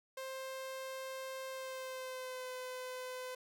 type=tone with pitch glide; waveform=sawtooth; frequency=527 to 508.2 Hz; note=C5 to B4; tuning=+12 to +49 cents; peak=-38 dBFS; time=0.17-3.35 s; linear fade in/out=5 ms; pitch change=-63 cents; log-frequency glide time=1.49-2.51 s; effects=none